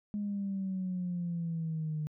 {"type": "exponential sweep", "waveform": "sine", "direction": "down", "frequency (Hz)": [208.2, 151.2], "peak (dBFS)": -31, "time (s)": [0.14, 2.07], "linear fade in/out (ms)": 0, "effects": ["tanh soft clip ceiling -27 dBFS"]}